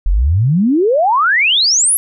sine exponential sweep, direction up, 38.89 to 11580 Hz, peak -9 dBFS, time 0.06-1.97 s, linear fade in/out 0 ms, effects none

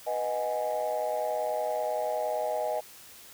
sine chord, G# minor seventh, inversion first, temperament equal, 493.9 / 622.3 / 740 / 830.6 Hz, B4 / D#5 / F#5 / G#5, 0 / 0 / 0 / 0 cents, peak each -34 / -29 / -35 / -33 dBFS, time 0.06-2.81 s, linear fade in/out 20 ms, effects tanh soft clip ceiling -21 dBFS + white hiss -50 dBFS RMS until 3.33 s

